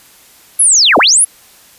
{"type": "linear two-way sweep", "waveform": "sine", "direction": "down then up", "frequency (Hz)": [11320, 212.2, 11320], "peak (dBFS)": -5, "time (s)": [0.59, 1.25], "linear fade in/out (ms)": 10, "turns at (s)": 0.98, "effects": ["white hiss -43 dBFS RMS until 1.78 s", "resampled to 32000 Hz"]}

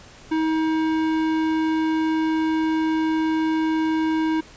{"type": "tone with tanh clipping", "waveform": "sine", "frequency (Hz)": 317.6, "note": "D#4", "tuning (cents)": 36, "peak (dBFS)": -21, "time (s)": [0.31, 4.41], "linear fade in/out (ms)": 10, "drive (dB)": 17, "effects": ["pink hiss -46 dBFS RMS until 4.56 s", "resampled to 16000 Hz"]}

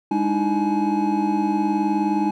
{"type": "tone cluster", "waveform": "triangle", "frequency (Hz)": [204.3, 300.7, 320.1, 846], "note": ["G#3", "D4", "D#4", "G#5"], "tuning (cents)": [-28, 41, 49, 32], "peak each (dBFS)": -22, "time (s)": [0.11, 2.31], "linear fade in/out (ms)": 5, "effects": []}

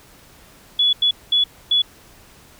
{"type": "tone bursts at uneven times", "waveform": "sine", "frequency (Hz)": 3407, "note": "G#7", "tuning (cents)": 44, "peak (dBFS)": -13, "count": 4, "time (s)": [[0.79, 0.93], [1.02, 1.11], [1.32, 1.44], [1.71, 1.82]], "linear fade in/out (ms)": 5, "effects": ["pink hiss -48 dBFS RMS until 2.59 s"]}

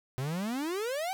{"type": "exponential sweep", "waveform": "45% pulse", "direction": "up", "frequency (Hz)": [124.6, 791], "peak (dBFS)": -31, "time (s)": [0.18, 1.13], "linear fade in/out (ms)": 0, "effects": []}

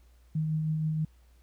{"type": "tone with tremolo", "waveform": "sine", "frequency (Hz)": 156.2, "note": "D#3", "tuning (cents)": 7, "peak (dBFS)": -25, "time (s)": [0.35, 1.05], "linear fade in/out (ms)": 5, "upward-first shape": "triangle", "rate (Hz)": 6.3, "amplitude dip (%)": 30, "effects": ["added 60 Hz sine -56 dBFS peak until 1.42 s", "pink hiss -69 dBFS RMS until 1.42 s"]}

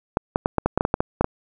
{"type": "clicks", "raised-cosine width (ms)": 1, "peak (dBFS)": -4, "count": 12, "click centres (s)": [0.171, 0.359, 0.459, 0.583, 0.66, 0.776, 0.809, 0.851, 0.941, 1.005, 1.21, 1.244], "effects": []}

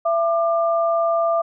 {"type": "tone pair together", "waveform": "sine", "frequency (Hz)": [670, 1193.8], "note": ["E5", "D6"], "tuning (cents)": [28, 28], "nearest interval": "minor seventh", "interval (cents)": 1000, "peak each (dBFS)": [-17, -23], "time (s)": [0.05, 1.42], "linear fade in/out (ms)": 10, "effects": []}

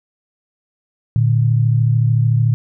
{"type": "tone pair together", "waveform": "sine", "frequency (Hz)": [115.3, 148.91], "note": ["A#2", "D3"], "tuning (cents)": [-19, 24], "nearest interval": "major third", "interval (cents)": 443, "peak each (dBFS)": [-12, -18], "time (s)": [1.16, 2.54], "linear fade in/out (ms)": 0, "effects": []}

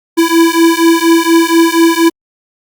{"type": "beating tone pair", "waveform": "square", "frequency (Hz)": [330, 334.2], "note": ["E4", "E4"], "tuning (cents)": [2, 24], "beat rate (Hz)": 4.2, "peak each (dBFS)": -10, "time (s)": [0.17, 2.1], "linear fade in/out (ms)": 20, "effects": ["Opus 48 kbps"]}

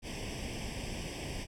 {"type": "noise with comb filter", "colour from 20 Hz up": "pink", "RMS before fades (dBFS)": -39, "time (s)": [0.02, 1.47], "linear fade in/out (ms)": 50, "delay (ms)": 0.37, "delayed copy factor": 0.9, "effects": ["low-pass 8000 Hz 12 dB/octave"]}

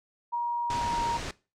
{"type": "tone with pitch glide", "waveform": "sine", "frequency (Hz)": [950, 937.5], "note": ["A#5", "A#5"], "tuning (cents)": [33, 10], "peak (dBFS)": -26, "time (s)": [0.32, 1.18], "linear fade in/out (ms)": 20, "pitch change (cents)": -23, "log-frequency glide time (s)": [0.72, 1.04]}
{"type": "low-pass noise", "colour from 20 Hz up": "pink", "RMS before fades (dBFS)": -36, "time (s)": [0.7, 1.31], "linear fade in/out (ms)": 2, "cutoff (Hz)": 7200, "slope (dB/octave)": 24}
{"effects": ["noise-tail reverb RT60 0.3 s tail -20 dB re dry"]}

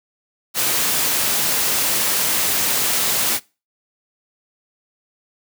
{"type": "noise", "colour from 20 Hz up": "white", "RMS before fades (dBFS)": -19, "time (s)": [0.54, 3.4], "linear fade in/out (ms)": 50, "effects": ["noise-tail reverb RT60 0.3 s tail -23 dB re dry", "high-pass 100 Hz 12 dB/octave"]}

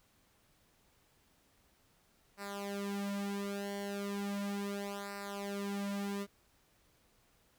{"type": "tone with flanger", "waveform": "sawtooth", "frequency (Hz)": 200.7, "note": "G3", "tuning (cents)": 41, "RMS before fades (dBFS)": -39, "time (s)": [2.37, 6.27], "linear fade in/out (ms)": 50, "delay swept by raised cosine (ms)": [0.3, 4.2], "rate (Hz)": 0.36, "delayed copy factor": -0.85, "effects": ["pink hiss -70 dBFS RMS until 7.58 s"]}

